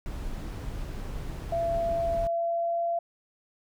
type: noise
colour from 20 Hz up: brown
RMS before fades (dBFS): -35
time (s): 0.06-2.27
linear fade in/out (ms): 0
type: tone with pitch glide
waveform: sine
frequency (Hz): 674 to 681.8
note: E5 to F5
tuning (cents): +38 to -42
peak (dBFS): -25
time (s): 1.52-2.99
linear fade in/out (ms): 5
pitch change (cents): +20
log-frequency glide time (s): 2.14-2.85
effects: none